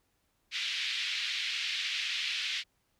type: band-pass noise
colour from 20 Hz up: white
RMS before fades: -34 dBFS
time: 0.51-2.64 s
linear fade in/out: 50 ms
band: 2100 to 3900 Hz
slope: 24 dB/octave
effects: pink hiss -75 dBFS RMS until 2.99 s